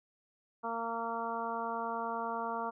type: harmonic tone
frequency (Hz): 230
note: A#3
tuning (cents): -23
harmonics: 1 / 2 / 3 / 4 / 5 / 6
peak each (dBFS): -44 / -42 / -40 / -38 / -40 / -44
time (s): 0.63-2.71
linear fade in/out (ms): 20
effects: none